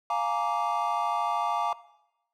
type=chord; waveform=triangle; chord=Bb dominant seventh; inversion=second; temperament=just; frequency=699.2 / 839.1 / 932.3 / 1165.4 Hz; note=F5 / Ab5 / Bb5 / D6; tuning=+2 / +18 / 0 / -14 cents; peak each=-29 dBFS; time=0.1-1.73 s; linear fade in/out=2 ms; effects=noise-tail reverb RT60 0.9 s tail -18 dB re dry